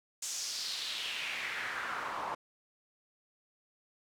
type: noise with band-pass filter sweep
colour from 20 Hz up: pink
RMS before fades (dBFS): -38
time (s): 0.22-2.35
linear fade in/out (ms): 5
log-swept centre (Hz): 7000 to 900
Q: 2.9
effects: none